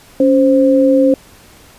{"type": "tone pair together", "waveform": "sine", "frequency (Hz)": [277.8, 524], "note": ["C#4", "C5"], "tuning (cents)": [4, 2], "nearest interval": "major seventh", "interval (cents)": 1098, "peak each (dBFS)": -10, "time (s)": [0.2, 1.14], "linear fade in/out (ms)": 2, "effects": ["pink hiss -43 dBFS RMS until 1.78 s", "resampled to 32000 Hz"]}